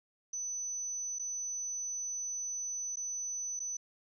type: tone with dropouts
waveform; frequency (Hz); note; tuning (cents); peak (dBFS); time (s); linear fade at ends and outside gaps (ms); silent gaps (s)
sine; 6000; F#8; +23; -35; 0.33-3.77; 5; 1.187-1.194 / 2.959-2.969 / 3.594-3.601
effects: none